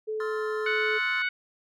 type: tone with pitch glide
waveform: sine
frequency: 433.3 to 430.6 Hz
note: A4 to A4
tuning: -27 to -37 cents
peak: -28 dBFS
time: 0.07-0.99 s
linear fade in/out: 20 ms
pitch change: -10 cents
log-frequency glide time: 0.3-0.45 s
type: chord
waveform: triangle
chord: F major seventh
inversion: second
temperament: equal with one note detuned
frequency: 1046.5 / 1286.9 / 1396.9 / 1760 Hz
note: C6 / E6 / F6 / A6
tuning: 0 / -42 / 0 / 0 cents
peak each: -37 dBFS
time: 0.2-1.22 s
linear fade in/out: 2 ms
type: harmonic tone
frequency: 740 Hz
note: F#5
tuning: in tune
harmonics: 2 / 3 / 4 / 5 / 6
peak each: -28 / -28 / -39 / -42 / -45 dBFS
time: 0.66-1.29 s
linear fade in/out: 5 ms
effects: none